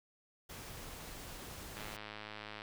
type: noise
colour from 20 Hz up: pink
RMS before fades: -48 dBFS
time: 0.49-1.97 s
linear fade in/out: 10 ms
type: click train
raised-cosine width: 0.3 ms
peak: -29 dBFS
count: 91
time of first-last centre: 1.77-2.619 s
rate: 106 Hz
effects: none